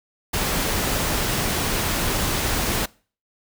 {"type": "noise", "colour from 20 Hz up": "pink", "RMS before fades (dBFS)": -23, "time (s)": [0.33, 2.86], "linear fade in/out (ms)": 10, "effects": ["noise-tail reverb RT60 0.4 s tail -23 dB re dry"]}